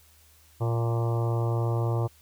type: harmonic tone with a mistuned harmonic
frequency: 116.54 Hz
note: A#2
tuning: in tune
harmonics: 1 / 3 / 4 / 5 / 6 / 7 / 8 / 9 / 10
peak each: -24 / -34 / -36 / -38 / -40 / -41 / -42 / -43 / -44 dBFS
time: 0.6-2.08 s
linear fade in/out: 20 ms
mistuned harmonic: 8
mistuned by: -21 cents
effects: added 77 Hz sine -59 dBFS peak until 2.21 s + white hiss -59 dBFS RMS until 2.21 s